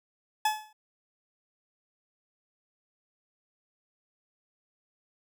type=tone with exponential decay; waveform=40% pulse; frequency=858 Hz; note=A5; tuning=44 cents flat; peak=-20 dBFS; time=0.45-0.73 s; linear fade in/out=5 ms; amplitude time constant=60 ms; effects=none